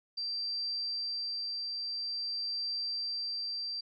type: tone with tremolo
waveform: sine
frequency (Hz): 4699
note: D8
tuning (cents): 0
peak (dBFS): -32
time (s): 0.17-3.81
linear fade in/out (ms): 10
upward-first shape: triangle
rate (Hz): 0.49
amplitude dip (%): 25
effects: none